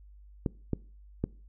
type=clicks; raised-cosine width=3 ms; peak=-15 dBFS; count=3; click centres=0.462 / 0.733 / 1.24 s; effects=noise-tail reverb RT60 0.4 s tail -22 dB re dry + added 50 Hz sine -50 dBFS peak until 1.48 s